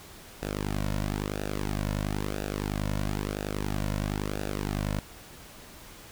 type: tone with flanger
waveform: sawtooth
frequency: 50.7 Hz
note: G#1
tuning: 41 cents flat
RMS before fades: -31 dBFS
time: 0.42-4.99 s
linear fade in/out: 0 ms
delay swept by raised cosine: 0.93 to 2.53 ms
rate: 1 Hz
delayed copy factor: -0.8
effects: pink hiss -48 dBFS RMS until 6.11 s